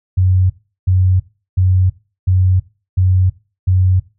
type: tone bursts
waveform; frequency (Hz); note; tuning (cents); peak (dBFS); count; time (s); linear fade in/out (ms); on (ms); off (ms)
sine; 92.7; F#2; +4; -9; 6; 0.17-4; 10; 330; 370
effects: noise-tail reverb RT60 0.3 s tail -17 dB re dry